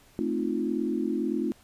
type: chord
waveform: sine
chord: F dominant seventh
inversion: first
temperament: equal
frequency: 220 / 261.6 / 311.1 / 349.2 Hz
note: A3 / C4 / Eb4 / F4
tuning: 0 / 0 / 0 / 0 cents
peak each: -31 dBFS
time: 0.19-1.52 s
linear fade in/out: 0 ms
effects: pink hiss -58 dBFS RMS until 1.63 s + resampled to 32000 Hz